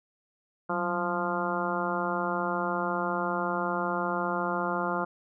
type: harmonic tone with a mistuned harmonic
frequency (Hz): 174.61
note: F3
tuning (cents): 0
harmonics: 1 / 2 / 3 / 4 / 5 / 6 / 7 / 8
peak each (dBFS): -35 / -35 / -35 / -35 / -35 / -35 / -35 / -35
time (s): 0.69-5.05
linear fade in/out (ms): 10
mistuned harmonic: 1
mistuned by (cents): +100
effects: none